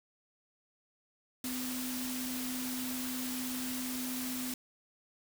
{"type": "tone in noise", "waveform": "sine", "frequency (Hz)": 253.6, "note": "B3", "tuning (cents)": 46, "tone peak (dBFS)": -37, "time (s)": [1.44, 4.54], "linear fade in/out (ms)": 2, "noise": "white", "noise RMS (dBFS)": -40, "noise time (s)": [1.44, 4.54], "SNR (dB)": 0, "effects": []}